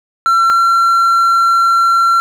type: tone pair in turn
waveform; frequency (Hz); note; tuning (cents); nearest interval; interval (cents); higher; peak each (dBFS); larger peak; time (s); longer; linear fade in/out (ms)
triangle; 1353 / 1361.6; E6 / F6; +45 / -44; unison; 11; second; -6; neither; 0.26-0.5 / 0.5-2.2; second; 0
effects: none